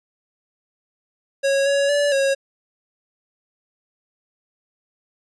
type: tone with pitch steps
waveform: square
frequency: 550 / 560 / 577 / 547 Hz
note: C#5 / C#5 / D5 / C#5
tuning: -14 / +18 / -31 / -23 cents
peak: -17 dBFS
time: 1.43-2.35 s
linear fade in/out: 20 ms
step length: 230 ms
effects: resampled to 22050 Hz